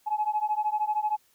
sine beating tone pair, 843 / 856 Hz, G#5 / A5, +26 / -48 cents, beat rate 13 Hz, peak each -27 dBFS, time 0.06-1.17 s, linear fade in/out 20 ms, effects tanh soft clip ceiling -17 dBFS + white hiss -65 dBFS RMS until 1.34 s

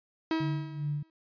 45% pulse tone with exponential decay, 321.5 Hz, E4, 43 cents flat, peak -25 dBFS, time 0.31-1.1 s, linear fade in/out 1 ms, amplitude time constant 170 ms
sine tone with tremolo, 146.83 Hz, D3, in tune, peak -28 dBFS, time 0.4-1.03 s, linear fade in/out 5 ms, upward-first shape sine, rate 2.5 Hz, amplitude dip 75%
effects resampled to 11025 Hz

